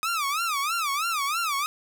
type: tone with vibrato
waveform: sawtooth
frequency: 1236 Hz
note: D#6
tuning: 12 cents flat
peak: -21 dBFS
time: 0.03-1.66 s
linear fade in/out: 0 ms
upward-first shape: sine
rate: 3.1 Hz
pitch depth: 200 cents each way
effects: none